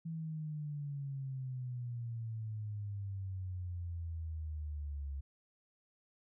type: exponential sweep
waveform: sine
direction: down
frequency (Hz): 164.81 to 68.7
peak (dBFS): -38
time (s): 0.05-5.21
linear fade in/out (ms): 10
effects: none